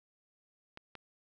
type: clicks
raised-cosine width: 0.3 ms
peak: -30 dBFS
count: 2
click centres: 0.774 / 0.953 s
effects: none